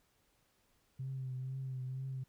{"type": "tone with vibrato", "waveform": "sine", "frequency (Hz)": 130.81, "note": "C3", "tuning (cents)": 0, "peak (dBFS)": -37, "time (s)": [0.99, 2.24], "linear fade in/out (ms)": 10, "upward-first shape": "triangle", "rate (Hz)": 2.1, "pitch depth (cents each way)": 43, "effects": ["tanh soft clip ceiling -33 dBFS", "pink hiss -74 dBFS RMS until 2.28 s"]}